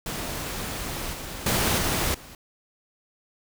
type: noise with level steps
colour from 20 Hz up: pink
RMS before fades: -32 / -36 / -23 / -25 / -45 dBFS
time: 0.06-2.35 s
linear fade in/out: 2 ms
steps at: 1.13 / 1.46 / 1.78 / 2.14 s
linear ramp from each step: 5 ms
effects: none